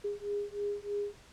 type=beating tone pair; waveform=sine; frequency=407.7 / 410.9 Hz; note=G#4 / G#4; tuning=-32 / -18 cents; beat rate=3.2 Hz; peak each=-36 / -36 dBFS; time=0.04-1.15 s; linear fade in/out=10 ms; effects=pink hiss -57 dBFS RMS until 1.32 s + low-pass 8000 Hz 12 dB/octave